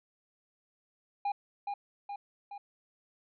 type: tone with echo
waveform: triangle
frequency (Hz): 810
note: G#5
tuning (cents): -43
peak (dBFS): -27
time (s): 1.25-1.32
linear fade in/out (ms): 5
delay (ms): 420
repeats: 3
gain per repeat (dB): -4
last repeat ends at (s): 2.58
effects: resampled to 11025 Hz